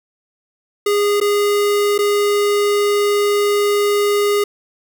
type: tone with dropouts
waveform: square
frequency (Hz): 410.3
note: G#4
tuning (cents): -21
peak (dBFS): -14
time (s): 0.86-4.44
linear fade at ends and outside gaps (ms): 5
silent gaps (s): 1.202-1.212 / 1.98-1.988
effects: 8-bit